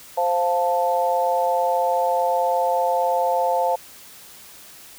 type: chord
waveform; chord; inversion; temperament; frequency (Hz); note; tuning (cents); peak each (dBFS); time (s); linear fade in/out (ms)
sine; F major; second; equal; 523.3 / 698.5 / 880; C5 / F5 / A5; 0 / 0 / 0; -22; 0.17-3.76; 10
effects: white hiss -44 dBFS RMS until 4.98 s